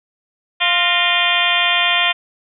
harmonic tone with a mistuned harmonic, 349.6 Hz, F4, 2 cents sharp, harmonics 2 / 3 / 4 / 5 / 6 / 7 / 8 / 9 / 10, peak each -23 / -24 / -25 / -22 / -25 / -19 / -24 / -19 / -22 dBFS, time 0.6-2.13 s, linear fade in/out 20 ms, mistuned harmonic 5, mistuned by +85 cents, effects none

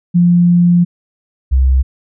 sine tone pair in turn, 174.61 / 65.4 Hz, F3 / C2, 0 / 0 cents, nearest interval octave + perfect fourth, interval 1700 cents, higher first, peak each -6 / -7 dBFS, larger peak first, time 0.14-0.85 / 1.51-1.83 s, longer first, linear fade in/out 20 ms, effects none

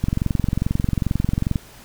click train, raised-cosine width 5 ms, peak -7 dBFS, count 35, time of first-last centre 0.04-1.558 s, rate 22.4 Hz, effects pink hiss -45 dBFS RMS until 1.84 s

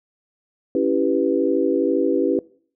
sine chord, C# half-diminished seventh, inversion none, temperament equal, 277.2 / 329.6 / 392 / 493.9 Hz, C#4 / E4 / G4 / B4, 0 / 0 / 0 / 0 cents, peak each -22 dBFS, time 0.75-2.39 s, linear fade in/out 2 ms, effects noise-tail reverb RT60 0.5 s tail -22 dB re dry

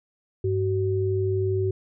sine tone pair together, 100 / 377.5 Hz, G2 / F#4, +35 / +35 cents, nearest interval octave + major seventh, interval 2300 cents, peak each -24 dBFS, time 0.44-1.71 s, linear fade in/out 5 ms, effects none

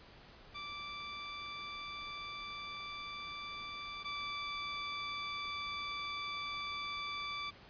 15% pulse tone pair in turn, 1169 / 1163.4 Hz, D6 / D6, -8 / -17 cents, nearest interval unison, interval 9 cents, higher first, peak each -36 / -32 dBFS, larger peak second, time 0.54-4.04 / 4.04-7.51 s, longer first, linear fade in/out 20 ms, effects pink hiss -57 dBFS RMS until 7.69 s + resampled to 11025 Hz

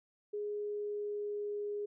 sine tone with pitch glide, 415.3 to 412.7 Hz, G#4 to G#4, 0 to -11 cents, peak -35 dBFS, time 0.33-1.86 s, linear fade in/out 10 ms, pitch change -11 cents, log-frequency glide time 0.54-1.69 s, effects none

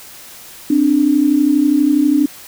sine tone pair together, 263.8 / 296.1 Hz, C4 / D4, +14 / +14 cents, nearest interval major second, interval 200 cents, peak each -15 / -11 dBFS, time 0.7-2.26 s, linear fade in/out 5 ms, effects white hiss -37 dBFS RMS until 2.47 s

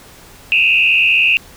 sine tone with frequency modulation, 2637 Hz, E7, in tune, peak -9 dBFS, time 0.52-1.37 s, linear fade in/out 0 ms, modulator 75.7 Hz, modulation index 2.3, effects pink hiss -41 dBFS RMS until 1.56 s

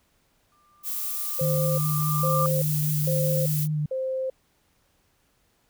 sine tone with exponential growth, 1189 Hz, D6, 21 cents sharp, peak -22 dBFS, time 0.52-2.46 s, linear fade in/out 1 ms, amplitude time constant 420 ms
violet noise, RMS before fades -30 dBFS, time 0.83-3.68 s, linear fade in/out 50 ms
sine tone bursts, 523.3 Hz, C5, in tune, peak -25 dBFS, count 4, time 1.39-4.3 s, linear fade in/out 5 ms, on 390 ms, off 450 ms
sine tone with vibrato, 151.5 Hz, D#3, 46 cents flat, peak -23 dBFS, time 1.41-3.86 s, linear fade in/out 5 ms, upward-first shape triangle, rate 4.9 Hz, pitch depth 27 cents each way
effects pink hiss -67 dBFS RMS until 5.69 s

